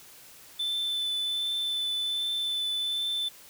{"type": "tone with vibrato", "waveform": "triangle", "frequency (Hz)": 3520, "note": "A7", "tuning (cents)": 0, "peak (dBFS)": -26, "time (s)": [0.59, 3.29], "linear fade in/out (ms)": 10, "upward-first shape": "triangle", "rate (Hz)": 1.3, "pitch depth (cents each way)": 12, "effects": ["white hiss -51 dBFS RMS until 3.49 s"]}